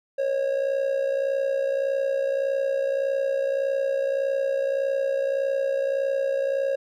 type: tone with amplitude modulation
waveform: triangle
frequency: 546 Hz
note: C#5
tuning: 26 cents flat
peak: -17 dBFS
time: 0.18-6.76 s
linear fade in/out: 10 ms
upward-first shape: sine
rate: 61.7 Hz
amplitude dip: 65%
effects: none